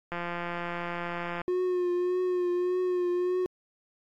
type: click train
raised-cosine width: 0.5 ms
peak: -19 dBFS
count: 225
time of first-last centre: 0.12-1.415 s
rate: 173 Hz
type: tone with vibrato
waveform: triangle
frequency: 359.9 Hz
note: F#4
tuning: 48 cents flat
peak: -23 dBFS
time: 1.48-3.46 s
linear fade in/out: 0 ms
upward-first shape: triangle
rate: 1.7 Hz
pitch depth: 36 cents each way
effects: AAC 64 kbps